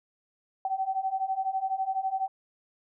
sine beating tone pair, 759 / 771 Hz, F#5 / G5, +44 / -29 cents, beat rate 12 Hz, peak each -31 / -29 dBFS, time 0.65-2.28 s, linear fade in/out 2 ms, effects none

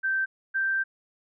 sine tone pair in turn, 1558 / 1567.9 Hz, G6 / G6, -11 / 0 cents, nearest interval unison, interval 11 cents, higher second, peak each -23 / -23 dBFS, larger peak neither, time 0.03-0.26 / 0.54-0.84 s, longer second, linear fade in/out 20 ms, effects none

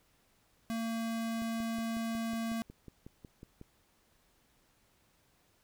square tone, 227.4 Hz, A#3, 43 cents flat, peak -34 dBFS, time 0.7-2.62 s, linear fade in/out 0 ms
click train, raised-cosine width 3 ms, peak -35 dBFS, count 13, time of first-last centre 1.42-3.614 s, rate 5.47 Hz
effects pink hiss -70 dBFS RMS until 5.63 s

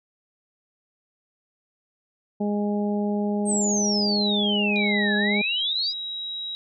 harmonic tone, 206.3 Hz, G#3, 11 cents flat, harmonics 1 / 2 / 3 / 4, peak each -23 / -29 / -33 / -35 dBFS, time 2.4-5.42 s, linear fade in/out 10 ms
sine exponential two-way sweep, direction down then up, 8590 to 1661.2 to 5100 Hz, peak -23 dBFS, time 3.45-5.94 s, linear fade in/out 50 ms, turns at 5.16 s
sine tone with pitch glide, 3864 to 3842 Hz, B7 to B7, -39 to -48 cents, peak -29 dBFS, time 4.76-6.55 s, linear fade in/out 0 ms, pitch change -9 cents, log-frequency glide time 4.9-5.75 s
effects none

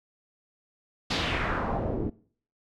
pink noise with low-pass filter sweep, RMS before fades -29 dBFS, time 1.1-2.1 s, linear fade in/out 10 ms, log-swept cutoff 4700 to 310 Hz, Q 2, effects noise-tail reverb RT60 0.5 s tail -21 dB re dry

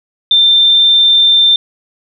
sine tone, 3579 Hz, A7, 29 cents sharp, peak -5 dBFS, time 0.31-1.56 s, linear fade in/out 2 ms, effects none

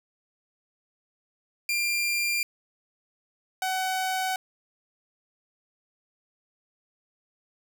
sawtooth tone pair in turn, 2387 / 751.9 Hz, D7 / F#5, +28 / +28 cents, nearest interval octave + minor sixth, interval 2000 cents, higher first, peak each -21 / -22 dBFS, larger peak first, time 1.69-2.43 / 3.62-4.36 s, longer neither, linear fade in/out 2 ms, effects none

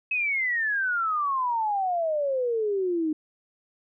sine exponential sweep, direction down, 2581 to 303.1 Hz, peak -23 dBFS, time 0.11-3.13 s, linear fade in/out 5 ms, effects none

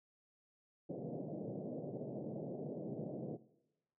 pink band-pass noise, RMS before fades -44 dBFS, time 0.89-3.37 s, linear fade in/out 10 ms, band 130 to 640 Hz, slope 48 dB/octave, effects noise-tail reverb RT60 0.9 s tail -18 dB re dry

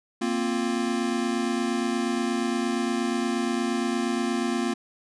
square chord, Bb suspended second, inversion none, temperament equal, 233.1 / 261.6 / 349.2 Hz, Bb3 / C4 / F4, 0 / 0 / 0 cents, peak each -28 / -30 / -30 dBFS, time 0.21-4.74 s, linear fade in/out 10 ms, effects resampled to 22050 Hz

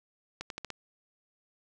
accelerating click train, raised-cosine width 0.2 ms, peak -20 dBFS, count 5, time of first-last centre 0.41-0.703 s, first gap 92 ms, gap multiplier 0.85, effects none

